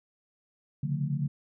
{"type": "tone cluster", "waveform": "sine", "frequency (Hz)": [136, 145.8, 178.5, 222.4], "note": ["C#3", "D3", "F3", "A3"], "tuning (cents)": [-33, -12, 38, 19], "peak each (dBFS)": [-34, -29, -36, -38], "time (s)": [0.83, 1.28], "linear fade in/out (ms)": 5, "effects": []}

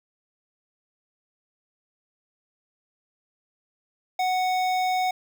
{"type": "tone with notch filter", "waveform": "square", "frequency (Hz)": 740, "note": "F#5", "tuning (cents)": 0, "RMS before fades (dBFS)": -24, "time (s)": [4.19, 5.11], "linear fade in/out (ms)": 5, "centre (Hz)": 11000, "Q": 0.53, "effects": []}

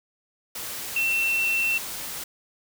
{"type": "tone in noise", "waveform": "sine", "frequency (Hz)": 2697, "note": "E7", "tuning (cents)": 39, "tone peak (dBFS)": -21, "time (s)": [0.96, 1.78], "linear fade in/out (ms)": 5, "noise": "white", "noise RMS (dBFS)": -34, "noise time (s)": [0.55, 2.24], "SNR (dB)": 10, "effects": []}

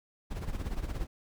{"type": "noise with tremolo", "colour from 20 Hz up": "brown", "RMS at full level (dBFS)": -32, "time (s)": [0.3, 1.07], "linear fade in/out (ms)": 20, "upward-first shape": "sine", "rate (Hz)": 17, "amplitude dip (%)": 70, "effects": []}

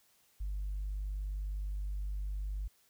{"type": "tone", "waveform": "sine", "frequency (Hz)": 49.69, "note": "G1", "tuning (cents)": 24, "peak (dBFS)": -33, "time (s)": [0.4, 2.68], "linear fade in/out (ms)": 10, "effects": ["tanh soft clip ceiling -31 dBFS", "white hiss -69 dBFS RMS until 2.89 s"]}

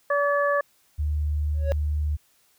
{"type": "harmonic tone", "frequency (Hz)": 573, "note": "D5", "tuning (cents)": -43, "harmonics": [1, 2, 3], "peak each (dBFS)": [-22, -25, -27], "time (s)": [0.1, 0.61], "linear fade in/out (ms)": 5}
{"type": "tone", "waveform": "sine", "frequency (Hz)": 74.8, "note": "D2", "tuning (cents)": 32, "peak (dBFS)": -22, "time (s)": [0.98, 2.17], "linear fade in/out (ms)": 20}
{"type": "tone with exponential growth", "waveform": "triangle", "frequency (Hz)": 554.4, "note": "C#5", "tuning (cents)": 0, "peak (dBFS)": -18, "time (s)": [1.54, 1.72], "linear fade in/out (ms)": 0, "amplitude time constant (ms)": 39}
{"effects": ["white hiss -63 dBFS RMS until 2.58 s"]}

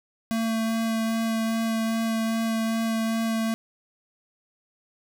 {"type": "tone with vibrato", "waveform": "square", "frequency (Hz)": 225, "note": "A3", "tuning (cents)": 39, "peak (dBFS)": -24, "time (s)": [0.31, 3.54], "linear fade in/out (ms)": 0, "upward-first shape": "sine", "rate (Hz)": 2.5, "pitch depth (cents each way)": 10, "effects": []}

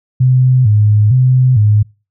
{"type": "tone with vibrato", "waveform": "sine", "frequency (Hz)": 116.2, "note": "A#2", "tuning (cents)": -5, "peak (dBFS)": -6, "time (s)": [0.2, 1.83], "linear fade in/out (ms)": 10, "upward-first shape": "square", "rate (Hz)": 1.1, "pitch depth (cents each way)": 170, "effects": ["noise-tail reverb RT60 0.3 s tail -25 dB re dry"]}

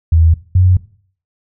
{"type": "tone pair in turn", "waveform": "sine", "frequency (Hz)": [81.6, 91.59], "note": ["E2", "F#2"], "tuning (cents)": [-17, -17], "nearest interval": "major second", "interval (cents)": 200, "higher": "second", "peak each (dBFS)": -6, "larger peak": "neither", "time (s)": [[0.12, 0.34], [0.55, 0.77]], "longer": "neither", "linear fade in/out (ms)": 5, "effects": ["noise-tail reverb RT60 0.5 s tail -18 dB re dry"]}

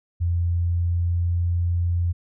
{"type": "tone with pitch glide", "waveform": "sine", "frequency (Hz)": [86.1, 86.75], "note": ["F2", "F2"], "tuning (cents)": [-24, -11], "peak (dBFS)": -19, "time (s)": [0.2, 2.13], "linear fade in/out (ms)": 20, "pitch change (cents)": 13, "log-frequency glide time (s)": [0.43, 1.5], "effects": []}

